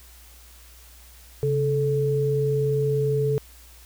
sine tone pair together, 137.2 / 435.3 Hz, C#3 / A4, -17 / -19 cents, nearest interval octave + minor sixth, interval 1998 cents, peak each -23 / -22 dBFS, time 1.43-3.38 s, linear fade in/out 0 ms, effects added 60 Hz sine -48 dBFS peak until 3.85 s + white hiss -51 dBFS RMS until 3.85 s

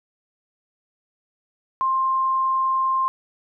sine tone, 1055 Hz, C6, 14 cents sharp, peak -18 dBFS, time 1.81-3.08 s, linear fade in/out 0 ms, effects none

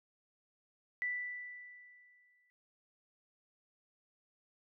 sine tone with exponential decay, 1975.5 Hz, B6, in tune, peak -32 dBFS, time 1.02-2.5 s, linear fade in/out 0 ms, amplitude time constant 320 ms, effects none

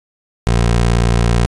20% pulse tone, 58.27 Hz, A#1, in tune, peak -6 dBFS, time 0.47-1.46 s, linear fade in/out 0 ms, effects resampled to 22050 Hz

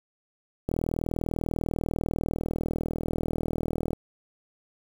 click train, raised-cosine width 2 ms, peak -15 dBFS, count 131, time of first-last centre 0.69-3.932 s, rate 40.1 Hz, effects 7-bit

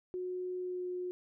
sine tone with pitch glide, 364.5 to 361.1 Hz, F#4 to F#4, -26 to -42 cents, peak -35 dBFS, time 0.14-1.11 s, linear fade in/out 0 ms, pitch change -16 cents, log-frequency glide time 0.57-0.86 s, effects none

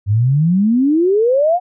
sine exponential sweep, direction up, 97.1 to 740 Hz, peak -10 dBFS, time 0.06-1.6 s, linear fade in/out 50 ms, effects none

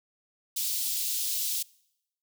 white high-pass noise, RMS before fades -30 dBFS, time 0.56-1.63 s, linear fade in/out 10 ms, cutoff 3300 Hz, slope 24 dB/octave, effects noise-tail reverb RT60 0.8 s tail -24 dB re dry

